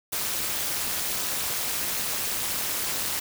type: noise with amplitude modulation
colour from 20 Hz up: white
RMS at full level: -25 dBFS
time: 0.12-3.2 s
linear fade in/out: 10 ms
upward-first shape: sine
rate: 216 Hz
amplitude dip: 80%
effects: none